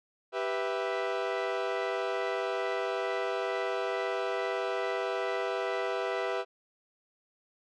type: chord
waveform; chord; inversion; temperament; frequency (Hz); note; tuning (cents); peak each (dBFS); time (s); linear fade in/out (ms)
sawtooth; E minor; first; equal; 392 / 493.9 / 659.3; G4 / B4 / E5; 0 / 0 / 0; -30; 0.32-6.45; 50
effects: low-pass 3000 Hz 12 dB/octave